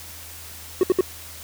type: tone bursts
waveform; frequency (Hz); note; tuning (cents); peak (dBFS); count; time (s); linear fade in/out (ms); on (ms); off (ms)
triangle; 370; F#4; 0; -11; 3; 0.81-1.009; 2; 23; 65
effects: added 82 Hz sine -45 dBFS peak until 1.43 s + white hiss -40 dBFS RMS until 1.43 s